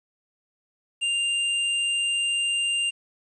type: tone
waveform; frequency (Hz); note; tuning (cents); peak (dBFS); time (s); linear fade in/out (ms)
square; 2794; F7; 0; -23; 1.01-2.91; 20
effects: resampled to 22050 Hz + 10-bit